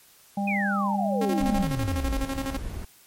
harmonic tone, 200.1 Hz, G3, 36 cents sharp, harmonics 1 / 3 / 4, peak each -25 / -37 / -30 dBFS, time 0.37-1.65 s, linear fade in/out 5 ms
sine exponential sweep, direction down, 2553 to 42.65 Hz, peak -26 dBFS, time 0.47-2.24 s, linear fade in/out 10 ms
sawtooth tone with tremolo, 269.9 Hz, C#4, 46 cents flat, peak -23 dBFS, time 1.21-2.57 s, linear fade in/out 5 ms, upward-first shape square, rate 12 Hz, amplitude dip 65%
brown noise, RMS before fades -33 dBFS, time 1.4-2.85 s, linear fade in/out 5 ms
effects white hiss -55 dBFS RMS until 3.06 s + MP3 64 kbps

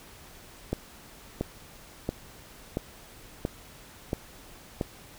click train, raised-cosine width 2 ms, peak -14 dBFS, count 7, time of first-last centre 0.73-4.812 s, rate 1.47 Hz, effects pink hiss -50 dBFS RMS until 5.18 s

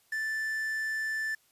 triangle tone with quantisation, 1760 Hz, A6, in tune, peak -28 dBFS, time 0.12-1.35 s, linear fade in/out 5 ms, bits 8, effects white hiss -67 dBFS RMS until 1.51 s + resampled to 32000 Hz

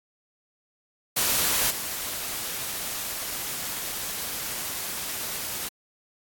white noise with level steps, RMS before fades -23 / -32 dBFS, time 1.16-5.69 s, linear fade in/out 10 ms, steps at 1.7 s, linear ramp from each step 10 ms, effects AAC 64 kbps

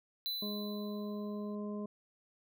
square tone with exponential decay, 4000 Hz, B7, 21 cents sharp, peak -34 dBFS, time 0.26-1.55 s, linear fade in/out 0 ms, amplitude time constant 280 ms
harmonic tone, 207.7 Hz, G#3, in tune, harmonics 1 / 2 / 3 / 5, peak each -38 / -44 / -48 / -52 dBFS, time 0.42-1.86 s, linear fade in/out 5 ms
effects none

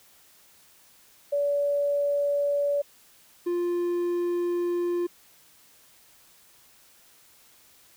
sine / triangle tone pair in turn, 573 / 349.6 Hz, D5 / F4, -43 / +2 cents, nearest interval major sixth, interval 855 cents, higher first, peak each -22 dBFS, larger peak neither, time 1.32-2.82 / 3.46-5.07 s, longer second, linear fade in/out 10 ms, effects white hiss -57 dBFS RMS until 7.96 s

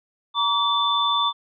sine tone cluster, 942 / 1145 / 3530 Hz, A#5 / D6 / A7, +18 / -44 / +5 cents, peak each -25 / -22 / -22 dBFS, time 0.34-1.33 s, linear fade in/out 50 ms, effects none

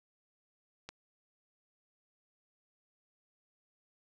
click, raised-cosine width 0.2 ms, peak -26 dBFS, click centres 0.89 s, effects none

